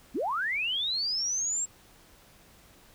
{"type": "linear sweep", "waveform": "sine", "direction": "up", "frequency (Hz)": [188.1, 7640], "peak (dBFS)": -27, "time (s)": [0.14, 1.66], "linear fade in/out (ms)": 20, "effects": ["pink hiss -57 dBFS RMS until 2.94 s"]}